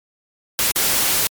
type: noise with dropouts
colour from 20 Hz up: white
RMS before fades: -18 dBFS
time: 0.59-1.27 s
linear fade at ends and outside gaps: 0 ms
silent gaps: 0.715-0.759 s
effects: MP3 96 kbps